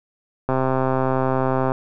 click train, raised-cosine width 1 ms, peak -7 dBFS, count 162, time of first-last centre 0.49-1.719 s, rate 131 Hz, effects none

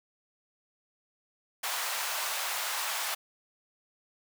pink high-pass noise, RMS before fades -33 dBFS, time 1.63-3.15 s, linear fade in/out 10 ms, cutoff 740 Hz, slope 24 dB/octave, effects none

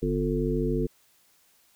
harmonic tone with a mistuned harmonic, 50.2 Hz, G1, 42 cents sharp, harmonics 1 / 3 / 5 / 7 / 9, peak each -30 / -30 / -30 / -30 / -30 dBFS, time 0.02-0.87 s, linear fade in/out 10 ms, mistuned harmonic 9, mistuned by -27 cents, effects white hiss -63 dBFS RMS until 1.75 s

